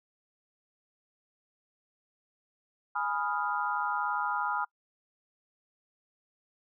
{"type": "chord", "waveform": "sine", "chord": "F half-diminished seventh", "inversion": "first", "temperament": "equal", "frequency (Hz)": [830.6, 987.8, 1244.5, 1396.9], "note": ["Ab5", "Cb6", "Eb6", "F6"], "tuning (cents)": [0, 0, 0, 0], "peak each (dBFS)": -34, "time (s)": [2.95, 4.65], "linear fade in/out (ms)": 10, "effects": ["noise-tail reverb RT60 0.1 s tail -26 dB re dry"]}